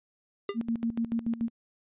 square tone with exponential decay, 401.3 Hz, G4, 41 cents sharp, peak -26 dBFS, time 0.49-0.59 s, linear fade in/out 2 ms, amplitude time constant 20 ms
sine tone with tremolo, 230.5 Hz, A#3, 19 cents flat, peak -25 dBFS, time 0.54-1.5 s, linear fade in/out 50 ms, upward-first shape square, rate 6.9 Hz, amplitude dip 80%
effects resampled to 8000 Hz

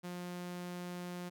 sawtooth tone, 177.5 Hz, F3, 28 cents sharp, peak -37 dBFS, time 0.03-1.3 s, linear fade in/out 20 ms, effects none

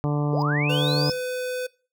harmonic tone, 146.83 Hz, D3, in tune, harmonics 1 / 2 / 3 / 4 / 5 / 6 / 7 / 8, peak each -22 / -28 / -32 / -34 / -36 / -38 / -39 / -40 dBFS, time 0.04-1.1 s, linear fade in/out 0 ms
triangle tone with exponential growth, 4918 Hz, D#8, 21 cents flat, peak -32 dBFS, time 0.32-0.42 s, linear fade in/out 0 ms, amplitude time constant 20 ms
sine linear sweep, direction up, 392 to 5300 Hz, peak -25 dBFS, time 0.33-1.12 s, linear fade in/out 2 ms
square tone, 503 Hz, B4, 32 cents sharp, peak -27 dBFS, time 0.69-1.67 s, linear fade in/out 10 ms
effects noise-tail reverb RT60 0.4 s tail -24 dB re dry

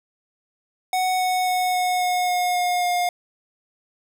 square tone with pitch steps, 741 / 736.7 / 732.5 / 728.3 / 724.1 / 719.9 / 715.8 / 711.6 Hz, F#5 / F#5 / F#5 / F#5 / F#5 / F#5 / F5 / F5, +2 / -8 / -18 / -28 / -38 / -48 / +42 / +32 cents, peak -20 dBFS, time 0.93-3.09 s, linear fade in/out 2 ms, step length 270 ms, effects none

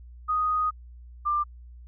sine tone pair in turn, 1244.5 / 1189.5 Hz, D#6 / D6, 0 / +22 cents, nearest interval minor second, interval 78 cents, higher first, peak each -22 dBFS, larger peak neither, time 0.28-0.71 / 1.25-1.44 s, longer first, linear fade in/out 20 ms, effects added 60 Hz sine -43 dBFS peak until 1.87 s

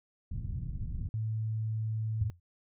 white low-pass noise, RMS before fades -36 dBFS, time 0.31-1.09 s, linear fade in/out 2 ms, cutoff 130 Hz, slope 24 dB/octave
sine tone, 110 Hz, A2, in tune, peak -30 dBFS, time 1.14-2.3 s, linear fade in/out 0 ms
sine tone with exponential decay, 87.31 Hz, F2, in tune, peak -26 dBFS, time 2.21-2.4 s, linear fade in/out 5 ms, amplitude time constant 41 ms
effects none

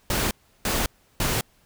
pink noise bursts, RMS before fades -24 dBFS, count 3, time 0.1-1.41 s, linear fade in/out 2 ms, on 210 ms, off 340 ms, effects pink hiss -61 dBFS RMS until 1.65 s

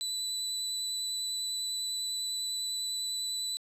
30% pulse tone with vibrato, 3980 Hz, B7, 13 cents sharp, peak -29 dBFS, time 0.01-3.57 s, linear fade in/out 0 ms, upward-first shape sine, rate 10 Hz, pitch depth 9 cents each way, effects resampled to 32000 Hz + 11-bit

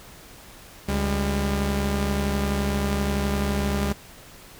sawtooth tone pair together, 71 / 200.8 Hz, C#2 / G3, +42 / +42 cents, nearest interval octave + tritone, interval 1800 cents, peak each -21 / -21 dBFS, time 0.88-3.93 s, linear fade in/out 10 ms, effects pink hiss -46 dBFS RMS until 4.59 s

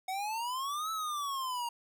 square exponential two-way sweep, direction up then down, 740 to 1318.5 to 934 Hz, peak -34 dBFS, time 0.08-1.69 s, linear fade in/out 5 ms, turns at 0.91 s, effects 12-bit

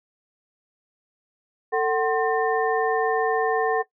sine tone cluster, 446.2 / 750 / 1056 / 1807 Hz, A4 / F#5 / C6 / A6, +24 / +23 / +16 / +46 cents, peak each -21 / -24 / -29 / -30 dBFS, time 1.72-3.83 s, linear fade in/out 20 ms, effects noise-tail reverb RT60 0.1 s tail -17 dB re dry

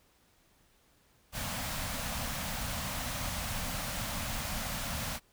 pink band-stop noise, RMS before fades -36 dBFS, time 1.32-5.2 s, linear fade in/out 50 ms, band 270 to 530 Hz, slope 48 dB/octave, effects pink hiss -67 dBFS RMS until 5.32 s

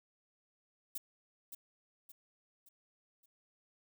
violet noise with echo, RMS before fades -40 dBFS, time 0.95-0.98 s, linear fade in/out 5 ms, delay 570 ms, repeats 4, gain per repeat -7 dB, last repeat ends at 3.26 s, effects none

